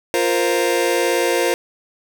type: chord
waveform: sawtooth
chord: F suspended fourth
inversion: none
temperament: just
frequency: 349.2 / 465.6 / 523.8 Hz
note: F4 / Bb4 / C5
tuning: 0 / -2 / +2 cents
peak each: -16 dBFS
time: 0.14-1.54 s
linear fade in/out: 0 ms
effects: none